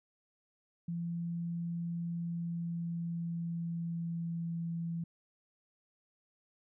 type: tone with pitch glide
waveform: sine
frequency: 170 to 167.66 Hz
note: F3 to E3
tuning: -46 to +30 cents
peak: -34 dBFS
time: 0.88-5.04 s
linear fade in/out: 5 ms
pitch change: -24 cents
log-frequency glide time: 2.1-4.56 s
effects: none

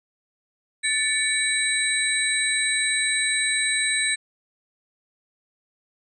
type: tone cluster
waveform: sine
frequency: 1759 / 2258 / 3934 / 8230 Hz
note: A6 / C#7 / B7 / C9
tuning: -1 / +31 / -7 / -30 cents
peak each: -26 dBFS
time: 0.83-4.16 s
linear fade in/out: 20 ms
effects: none

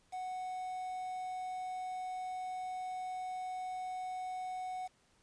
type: tone with quantisation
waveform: triangle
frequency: 740 Hz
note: F#5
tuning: in tune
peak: -36 dBFS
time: 0.12-4.88 s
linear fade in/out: 20 ms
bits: 9
effects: pink hiss -70 dBFS RMS until 5.22 s + resampled to 22050 Hz

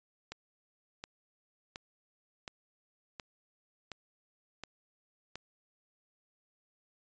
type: click train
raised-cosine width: 0.2 ms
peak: -24 dBFS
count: 8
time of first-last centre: 0.32-5.356 s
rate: 1.39 Hz
effects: resampled to 16000 Hz

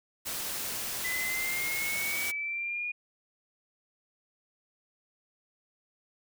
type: noise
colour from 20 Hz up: white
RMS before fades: -35 dBFS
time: 0.25-2.32 s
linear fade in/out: 20 ms
type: exponential sweep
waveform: sine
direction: up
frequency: 2000 to 2449 Hz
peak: -31 dBFS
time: 1.04-2.92 s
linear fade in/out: 10 ms
effects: none

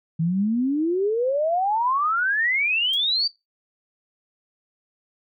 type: exponential sweep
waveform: sine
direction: up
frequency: 157.4 to 4699 Hz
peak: -19 dBFS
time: 0.19-3.28 s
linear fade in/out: 10 ms
type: noise with exponential decay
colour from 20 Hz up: blue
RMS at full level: -35 dBFS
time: 2.93-3.01 s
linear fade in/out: 5 ms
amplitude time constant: 16 ms
effects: noise-tail reverb RT60 0.2 s tail -19 dB re dry

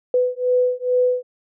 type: beating tone pair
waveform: sine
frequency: 498 / 500.3 Hz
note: B4 / B4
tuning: +14 / +22 cents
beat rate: 2.3 Hz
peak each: -19 dBFS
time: 0.14-1.23 s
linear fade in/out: 2 ms
effects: none

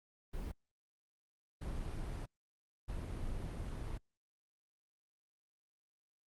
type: noise bursts at uneven times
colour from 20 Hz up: brown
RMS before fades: -41 dBFS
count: 3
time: 0.33-0.52 / 1.61-2.26 / 2.88-3.98 s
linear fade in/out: 10 ms
effects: Opus 32 kbps

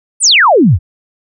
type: exponential sweep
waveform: sine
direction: down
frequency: 9956 to 70 Hz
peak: -4 dBFS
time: 0.2-0.79 s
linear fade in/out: 50 ms
effects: none

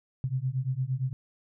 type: beating tone pair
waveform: sine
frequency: 126 / 134.7 Hz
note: B2 / C#3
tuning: +35 / -49 cents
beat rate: 8.7 Hz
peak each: -30 / -30 dBFS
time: 0.24-1.13 s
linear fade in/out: 0 ms
effects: none

